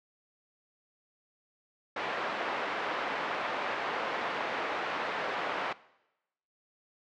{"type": "band-pass noise", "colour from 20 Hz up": "pink", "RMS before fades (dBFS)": -34, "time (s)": [1.96, 5.73], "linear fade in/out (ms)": 5, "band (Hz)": [550, 2100], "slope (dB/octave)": 12, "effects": ["noise-tail reverb RT60 0.9 s tail -20 dB re dry", "low-pass 5000 Hz 12 dB/octave"]}